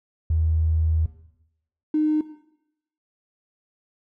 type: tone pair in turn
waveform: triangle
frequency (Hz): 80 / 306.6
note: D#2 / D#4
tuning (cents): +49 / -25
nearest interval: octave + major seventh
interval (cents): 2326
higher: second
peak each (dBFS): -14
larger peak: neither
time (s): 0.3-1.06 / 1.94-2.21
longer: first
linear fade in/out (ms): 5
effects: noise-tail reverb RT60 0.8 s tail -18 dB re dry + tanh soft clip ceiling -16 dBFS